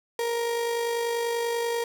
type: tone with amplitude modulation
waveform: 35% pulse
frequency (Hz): 468.4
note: A#4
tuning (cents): +8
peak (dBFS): -22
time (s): 0.19-1.84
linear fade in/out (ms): 2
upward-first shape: sine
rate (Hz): 50.3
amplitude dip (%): 35
effects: none